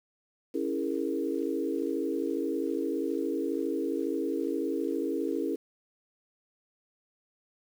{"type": "chord", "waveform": "sine", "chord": "A# half-diminished seventh", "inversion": "first", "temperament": "equal with one note detuned", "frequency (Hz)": [277.2, 329.6, 411.5, 466.2], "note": ["C#4", "E4", "G#4", "A#4"], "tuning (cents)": [0, 0, -16, 0], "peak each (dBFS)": [-33, -32, -34, -35], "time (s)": [0.54, 5.56], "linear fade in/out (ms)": 10, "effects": ["9-bit"]}